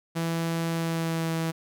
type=tone with pitch glide; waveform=sawtooth; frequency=165.8 to 163.33 Hz; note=E3 to E3; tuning=+10 to -16 cents; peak=-22 dBFS; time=0.15-1.52 s; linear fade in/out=20 ms; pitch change=-26 cents; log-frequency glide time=0.69-1.31 s; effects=none